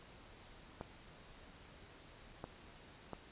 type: clicks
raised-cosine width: 1 ms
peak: -29 dBFS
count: 3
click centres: 0.811 / 2.441 / 3.133 s
effects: pink hiss -58 dBFS RMS until 3.31 s + resampled to 8000 Hz